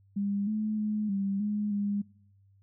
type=tone with pitch steps; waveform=sine; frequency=200.9 / 214.8 / 212.1 / 196.9 / 208.5 / 203.1 Hz; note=G3 / A3 / G#3 / G3 / G#3 / G#3; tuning=+43 / -41 / +37 / +8 / +7 / -38 cents; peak=-27 dBFS; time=0.16-2.02 s; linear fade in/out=10 ms; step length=310 ms; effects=noise-tail reverb RT60 0.9 s tail -26 dB re dry + added 98 Hz sine -59 dBFS peak until 2.62 s